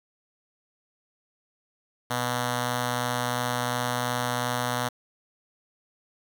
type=tone with notch filter; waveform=5% pulse; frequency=122.8 Hz; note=B2; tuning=9 cents flat; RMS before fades=-28 dBFS; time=2.1-4.89 s; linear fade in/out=10 ms; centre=370 Hz; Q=1.9; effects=8-bit